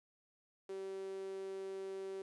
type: tone with high-pass filter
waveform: sawtooth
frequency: 192.6 Hz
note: G3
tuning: 30 cents flat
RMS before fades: -44 dBFS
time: 0.69-2.22 s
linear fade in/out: 2 ms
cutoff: 400 Hz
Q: 8.2
effects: resampled to 24000 Hz